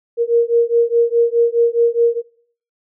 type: beating tone pair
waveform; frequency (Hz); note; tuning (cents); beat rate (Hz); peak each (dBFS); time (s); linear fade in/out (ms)
sine; 466.2 / 471; A#4 / A#4; 0 / +18; 4.8; -14; 0.17-2.22; 50
effects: noise-tail reverb RT60 0.5 s tail -18 dB re dry